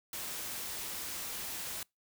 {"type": "noise", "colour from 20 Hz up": "white", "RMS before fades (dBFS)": -40, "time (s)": [0.13, 1.83], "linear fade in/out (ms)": 2, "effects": ["noise-tail reverb RT60 0.2 s tail -26 dB re dry"]}